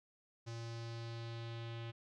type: tone with low-pass filter sweep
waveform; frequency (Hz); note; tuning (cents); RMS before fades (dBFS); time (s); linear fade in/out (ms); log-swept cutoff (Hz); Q
square; 115.8; A#2; -11; -45; 0.46-1.92; 20; 5700 to 3200; 2.6
effects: none